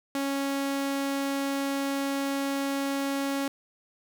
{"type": "tone", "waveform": "sawtooth", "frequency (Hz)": 276.4, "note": "C#4", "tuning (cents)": -5, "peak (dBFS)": -23, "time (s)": [0.15, 3.48], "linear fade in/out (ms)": 2, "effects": ["10-bit"]}